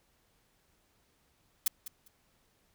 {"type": "noise with echo", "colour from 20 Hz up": "blue", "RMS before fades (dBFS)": -26, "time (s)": [1.66, 1.68], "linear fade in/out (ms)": 5, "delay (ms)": 200, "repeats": 2, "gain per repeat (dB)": -15, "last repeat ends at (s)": 2.08, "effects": ["pink hiss -71 dBFS RMS until 2.74 s"]}